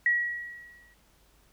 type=tone with exponential decay; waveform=sine; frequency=1918 Hz; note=A#6; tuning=49 cents sharp; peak=-19 dBFS; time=0.06-0.94 s; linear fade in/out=2 ms; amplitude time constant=190 ms; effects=added 50 Hz sine -64 dBFS peak until 1.52 s + pink hiss -64 dBFS RMS until 1.52 s